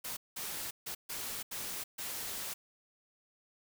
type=noise bursts at uneven times; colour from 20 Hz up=white; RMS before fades=-40 dBFS; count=6; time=0.04-0.17 / 0.36-0.71 / 0.86-0.95 / 1.09-1.43 / 1.51-1.84 / 1.98-2.54 s; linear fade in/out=10 ms; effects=none